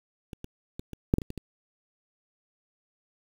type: clicks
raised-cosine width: 3 ms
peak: -26 / -26 / -24 / -26 / -7 / -12 / -25 / -23 / -23 dBFS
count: 9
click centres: 0.332 / 0.444 / 0.795 / 0.933 / 1.139 / 1.184 / 1.218 / 1.304 / 1.377 s
effects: 7-bit